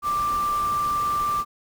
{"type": "tone in noise", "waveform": "sine", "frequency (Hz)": 1180, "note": "D6", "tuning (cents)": 8, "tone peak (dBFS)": -21, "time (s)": [0.02, 1.45], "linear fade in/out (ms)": 50, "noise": "pink", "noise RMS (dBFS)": -37, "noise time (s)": [0.02, 1.45], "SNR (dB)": 13, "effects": []}